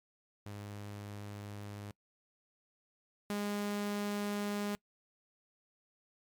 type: tone pair in turn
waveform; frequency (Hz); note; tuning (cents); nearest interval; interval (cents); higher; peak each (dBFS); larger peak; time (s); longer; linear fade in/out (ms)
sawtooth; 102.6 / 205.2; G#2 / G#3; -21 / -21; octave; 1200; second; -39 / -30; second; 0.46-1.91 / 3.3-4.75; neither; 0
effects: noise-tail reverb RT60 0.1 s tail -24 dB re dry + MP3 96 kbps